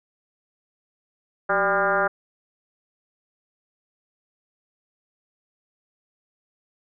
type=tone with frequency modulation; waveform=sine; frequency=1000 Hz; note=B5; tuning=21 cents sharp; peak=-18 dBFS; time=1.49-2.08 s; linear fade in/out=10 ms; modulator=205 Hz; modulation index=2.9; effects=none